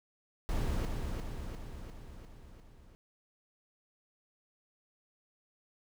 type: noise with echo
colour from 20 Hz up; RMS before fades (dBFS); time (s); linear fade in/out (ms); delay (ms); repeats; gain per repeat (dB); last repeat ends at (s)
brown; -32; 0.49-0.85; 0; 350; 6; -4; 2.95
effects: none